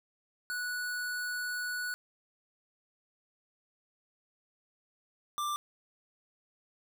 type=tone pair in turn; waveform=square; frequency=1473 / 1182.4 Hz; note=F#6 / D6; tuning=-8 / +11 cents; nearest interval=major third; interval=381 cents; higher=first; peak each=-34 / -32 dBFS; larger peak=second; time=0.5-1.94 / 5.38-5.56 s; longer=first; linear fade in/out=0 ms; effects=none